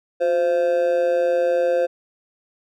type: tone with amplitude modulation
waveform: triangle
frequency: 520 Hz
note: C5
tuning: 11 cents flat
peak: -11 dBFS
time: 0.2-1.87 s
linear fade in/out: 20 ms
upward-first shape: sine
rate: 163 Hz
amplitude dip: 75%
effects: none